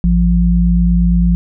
sine tone pair together, 55.3 / 174.61 Hz, A1 / F3, +9 / 0 cents, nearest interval octave + minor sixth, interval 1991 cents, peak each -11 dBFS, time 0.04-1.35 s, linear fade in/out 0 ms, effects none

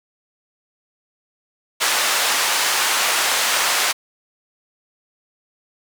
pink band-pass noise, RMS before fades -19 dBFS, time 1.8-3.93 s, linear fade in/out 20 ms, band 940 to 11000 Hz, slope 12 dB/octave, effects none

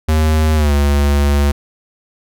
square tone with pitch glide, 78 to 71.53 Hz, D#2 to D2, +5 to -45 cents, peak -11 dBFS, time 0.08-1.52 s, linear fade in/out 10 ms, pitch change -150 cents, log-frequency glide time 0.55-0.73 s, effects none

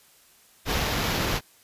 pink noise with sample-and-hold, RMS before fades -26 dBFS, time 0.65-1.41 s, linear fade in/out 50 ms, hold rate 8820 Hz, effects white hiss -57 dBFS RMS until 1.63 s + resampled to 32000 Hz

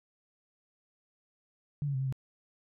sine tone with pitch steps, 145.5 / 140.1 / 131.3 / 134.3 / 131.5 Hz, D3 / C#3 / C3 / C3 / C3, -16 / +19 / +6 / +46 / +9 cents, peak -29 dBFS, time 1.82-2.125 s, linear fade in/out 0 ms, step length 61 ms, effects none

